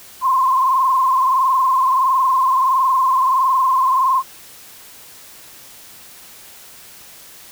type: tone with frequency modulation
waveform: sine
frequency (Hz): 1046.5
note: C6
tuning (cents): 0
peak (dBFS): -12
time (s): 0.21-4.23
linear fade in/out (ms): 50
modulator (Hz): 21.5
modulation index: 1.9
effects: white hiss -41 dBFS RMS until 7.51 s